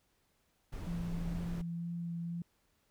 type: noise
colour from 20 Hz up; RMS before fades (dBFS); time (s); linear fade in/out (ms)
brown; -41; 0.72-1.62; 10
type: tone with vibrato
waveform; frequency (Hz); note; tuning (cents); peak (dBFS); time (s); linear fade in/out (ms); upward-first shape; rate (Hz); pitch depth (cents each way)
sine; 170.2; F3; -44; -36; 0.87-2.42; 2; sine; 2.1; 11
effects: pink hiss -75 dBFS RMS until 2.9 s